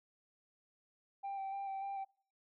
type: tone with vibrato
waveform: sine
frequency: 784 Hz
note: G5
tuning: in tune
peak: -36 dBFS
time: 1.23-2.05 s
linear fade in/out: 20 ms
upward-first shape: square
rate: 3.4 Hz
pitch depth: 15 cents each way
effects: noise-tail reverb RT60 0.5 s tail -26 dB re dry + tanh soft clip ceiling -37 dBFS